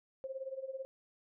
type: tone with tremolo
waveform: sine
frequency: 531 Hz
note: C5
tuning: 25 cents sharp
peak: -36 dBFS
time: 0.24-0.85 s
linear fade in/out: 0 ms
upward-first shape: sine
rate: 18 Hz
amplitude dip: 80%
effects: none